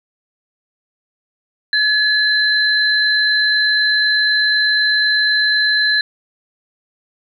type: tone pair together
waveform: sine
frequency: 1708 / 4062 Hz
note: G#6 / B7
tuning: +48 / +48 cents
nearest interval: octave + minor third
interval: 1500 cents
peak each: -14 / -16 dBFS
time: 1.73-6.01 s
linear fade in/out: 2 ms
effects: 8-bit